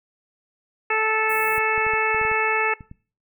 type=harmonic tone; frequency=438 Hz; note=A4; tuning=8 cents flat; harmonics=1 / 2 / 3 / 4 / 5 / 6; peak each=-26 / -26 / -26 / -26 / -26 / -26 dBFS; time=0.9-2.74 s; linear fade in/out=5 ms
type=band-stop noise; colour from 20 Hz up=white; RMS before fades=-36 dBFS; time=1.29-1.59 s; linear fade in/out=10 ms; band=620 to 8600 Hz; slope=48 dB/octave
type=clicks; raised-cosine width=5 ms; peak=-27 dBFS; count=10; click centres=1.581 / 1.779 / 1.866 / 1.936 / 2.146 / 2.214 / 2.251 / 2.315 / 2.808 / 2.914 s
effects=noise-tail reverb RT60 0.4 s tail -21 dB re dry